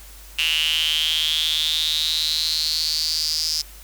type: tone with high-pass filter sweep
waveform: square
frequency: 78.5 Hz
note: D#2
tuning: 16 cents sharp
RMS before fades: -22 dBFS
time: 0.38-3.62 s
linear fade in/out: 10 ms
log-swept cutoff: 2800 to 5100 Hz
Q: 9.3
effects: added 50 Hz sine -42 dBFS peak until 3.83 s + white hiss -45 dBFS RMS until 3.83 s